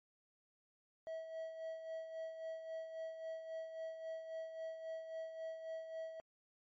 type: tone with tremolo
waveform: triangle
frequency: 647 Hz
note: E5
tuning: 32 cents flat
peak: -39 dBFS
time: 1.07-6.2 s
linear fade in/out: 0 ms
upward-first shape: sine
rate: 3.7 Hz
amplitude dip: 55%
effects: MP3 32 kbps